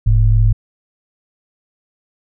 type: tone pair together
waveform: sine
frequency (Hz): 42.78 / 107.8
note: F1 / A2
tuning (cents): -35 / -35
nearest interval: octave + major third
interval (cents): 1600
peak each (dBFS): -11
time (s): 0.06-0.53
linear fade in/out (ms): 10
effects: none